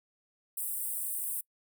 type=high-pass noise; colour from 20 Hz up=pink; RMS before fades=-35 dBFS; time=0.57-1.41 s; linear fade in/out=5 ms; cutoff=8300 Hz; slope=96 dB/octave; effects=noise-tail reverb RT60 0.1 s tail -25 dB re dry